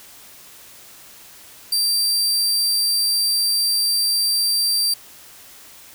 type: tone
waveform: sawtooth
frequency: 4699 Hz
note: D8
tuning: in tune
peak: -14 dBFS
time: 1.72-4.94 s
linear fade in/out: 5 ms
effects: white hiss -44 dBFS RMS until 5.94 s